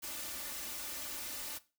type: noise with comb filter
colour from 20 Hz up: white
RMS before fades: -42 dBFS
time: 0.02-1.59 s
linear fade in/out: 20 ms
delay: 3.4 ms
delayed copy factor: +0.7
effects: noise-tail reverb RT60 0.3 s tail -17 dB re dry